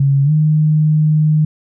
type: tone with pitch glide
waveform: sine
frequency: 138.59 to 153.78 Hz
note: C#3 to D#3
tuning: 0 to -20 cents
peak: -9 dBFS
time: 0-1.45 s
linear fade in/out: 5 ms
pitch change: +180 cents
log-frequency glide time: 0.24-0.31 s
effects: none